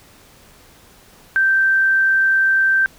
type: tone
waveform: sine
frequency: 1563 Hz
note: G6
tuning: 6 cents flat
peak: -12 dBFS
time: 1.36-2.86 s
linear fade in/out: 0 ms
effects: pink hiss -48 dBFS RMS until 2.98 s